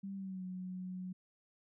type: tone with pitch glide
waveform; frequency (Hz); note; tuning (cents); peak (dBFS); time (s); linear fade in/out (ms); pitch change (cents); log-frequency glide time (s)
sine; 196 to 183.93; G3 to F#3; 0 to -10; -40; 0.03-1.13; 10; -110; 0.15-0.44
effects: none